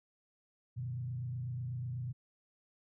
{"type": "tone with frequency modulation", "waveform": "sine", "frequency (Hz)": 123.47, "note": "B2", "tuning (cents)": 0, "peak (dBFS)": -36, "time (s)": [0.76, 2.13], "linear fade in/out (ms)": 20, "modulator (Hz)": 28.1, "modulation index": 0.64, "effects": []}